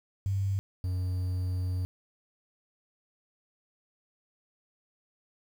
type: tone pair in turn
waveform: sine / triangle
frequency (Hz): 98 / 91.43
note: G2 / F#2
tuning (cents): 0 / -20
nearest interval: minor second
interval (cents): 120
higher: first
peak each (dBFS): -26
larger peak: neither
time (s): 0.26-0.59 / 0.84-1.85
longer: second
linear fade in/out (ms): 0
effects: 9-bit